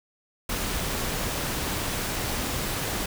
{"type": "noise", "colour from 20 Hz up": "pink", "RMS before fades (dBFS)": -29, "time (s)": [0.49, 3.06], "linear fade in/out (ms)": 5, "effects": []}